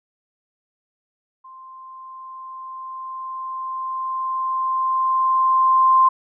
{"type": "tone with level ramp", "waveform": "sine", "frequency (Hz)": 1046.5, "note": "C6", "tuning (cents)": 0, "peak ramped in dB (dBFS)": [-39, -10], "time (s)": [1.44, 6.09], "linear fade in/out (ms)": 10, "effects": []}